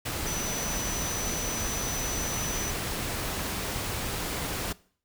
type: tone in noise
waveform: sine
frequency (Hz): 5980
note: F#8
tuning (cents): +17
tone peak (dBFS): -33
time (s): 0.26-2.71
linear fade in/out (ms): 10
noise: pink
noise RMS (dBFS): -32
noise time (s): 0.05-4.73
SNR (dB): -4
effects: noise-tail reverb RT60 0.5 s tail -21 dB re dry